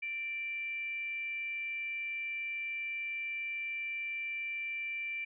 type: tone with frequency modulation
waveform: sine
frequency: 2349 Hz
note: D7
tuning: in tune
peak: -35 dBFS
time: 0.02-5.25 s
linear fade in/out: 10 ms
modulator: 551 Hz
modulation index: 0.22
effects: none